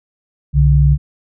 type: tone pair together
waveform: sine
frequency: 64.3 / 143.93 Hz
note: C2 / D3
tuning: -30 / -35 cents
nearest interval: octave + major second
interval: 1395 cents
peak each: -10 dBFS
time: 0.53-0.98 s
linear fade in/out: 50 ms
effects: none